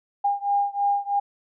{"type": "beating tone pair", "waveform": "sine", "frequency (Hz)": [806, 809.1], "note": ["G5", "G#5"], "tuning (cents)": [48, -45], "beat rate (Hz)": 3.1, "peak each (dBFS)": [-23, -24], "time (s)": [0.24, 1.2], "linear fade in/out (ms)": 10, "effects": []}